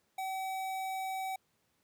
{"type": "tone with notch filter", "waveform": "square", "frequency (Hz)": 762, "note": "G5", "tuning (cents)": -49, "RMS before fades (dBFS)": -37, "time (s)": [0.18, 1.36], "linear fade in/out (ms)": 5, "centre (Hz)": 5000, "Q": 1.8, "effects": ["pink hiss -75 dBFS RMS until 1.83 s", "high-pass 100 Hz 12 dB/octave"]}